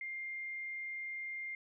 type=tone; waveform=sine; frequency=2110 Hz; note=C7; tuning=14 cents sharp; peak=-39 dBFS; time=0.01-1.55 s; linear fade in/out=2 ms; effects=none